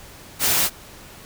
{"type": "noise", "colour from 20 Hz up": "white", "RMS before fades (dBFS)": -19, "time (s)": [0.39, 0.7], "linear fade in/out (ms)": 50, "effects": ["pink hiss -43 dBFS RMS until 1.25 s"]}